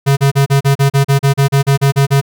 square tone bursts, 138.59 Hz, C#3, in tune, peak -8 dBFS, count 15, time 0.06-2.214 s, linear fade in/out 20 ms, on 110 ms, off 36 ms, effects none

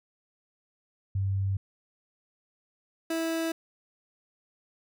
sine / 30% pulse tone pair in turn, 97.3 / 327.3 Hz, G2 / E4, -12 / -12 cents, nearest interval octave + major sixth, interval 2100 cents, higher second, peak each -25 dBFS, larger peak neither, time 1.15-1.57 / 3.1-3.52 s, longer neither, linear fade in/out 5 ms, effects none

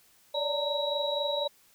sine tone cluster, 570 / 594 / 914 / 3879 Hz, C#5 / D5 / A#5 / B7, +48 / +20 / -34 / -32 cents, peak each -31 / -34 / -36 / -32 dBFS, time 0.34-1.48 s, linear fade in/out 10 ms, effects white hiss -62 dBFS RMS until 1.74 s

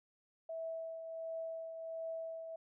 sine tone with tremolo, 653 Hz, E5, 17 cents flat, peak -38 dBFS, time 0.49-2.56 s, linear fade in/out 5 ms, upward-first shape triangle, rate 1.4 Hz, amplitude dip 50%, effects none

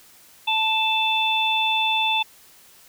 harmonic tone, 880 Hz, A5, in tune, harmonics 1 / 3 / 4, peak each -23 / -23 / -23 dBFS, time 0.47-2.23 s, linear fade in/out 10 ms, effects white hiss -51 dBFS RMS until 2.88 s

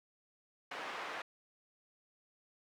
pink band-pass noise, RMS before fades -43 dBFS, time 0.71-1.22 s, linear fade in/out 5 ms, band 700 to 2300 Hz, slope 12 dB/octave, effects none

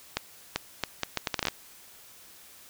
accelerating click train, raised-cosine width 0.2 ms, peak -9 dBFS, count 12, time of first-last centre 0.17-1.484 s, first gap 390 ms, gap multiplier 0.71, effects white hiss -52 dBFS RMS until 2.69 s

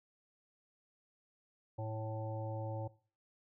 harmonic tone, 110 Hz, A2, in tune, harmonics 1 / 3 / 5 / 7 / 8, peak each -39 / -49 / -44 / -49 / -50 dBFS, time 1.78-2.88 s, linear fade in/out 10 ms, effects noise-tail reverb RT60 0.4 s tail -19 dB re dry

